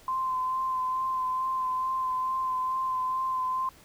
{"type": "tone with vibrato", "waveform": "sine", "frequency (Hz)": 1035, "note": "C6", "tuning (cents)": -19, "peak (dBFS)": -26, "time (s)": [0.08, 3.69], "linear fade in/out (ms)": 2, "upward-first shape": "sine", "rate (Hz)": 2.3, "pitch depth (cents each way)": 19, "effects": ["pink hiss -55 dBFS RMS until 3.84 s"]}